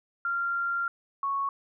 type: tone pair in turn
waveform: sine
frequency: 1386 / 1106.8 Hz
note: F6 / C#6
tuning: -14 / -3 cents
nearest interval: major third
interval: 389 cents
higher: first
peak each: -26 dBFS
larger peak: neither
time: 0.25-0.88 / 1.23-1.49 s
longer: first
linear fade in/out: 2 ms
effects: none